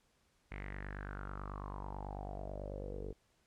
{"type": "tone with low-pass filter sweep", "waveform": "sawtooth", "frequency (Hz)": 49.13, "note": "G1", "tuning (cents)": 5, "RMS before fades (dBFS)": -44, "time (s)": [0.51, 3.13], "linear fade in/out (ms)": 10, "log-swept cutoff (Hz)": [2200, 430], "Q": 6.6, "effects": ["pink hiss -74 dBFS RMS until 3.46 s", "low-pass 10000 Hz 12 dB/octave"]}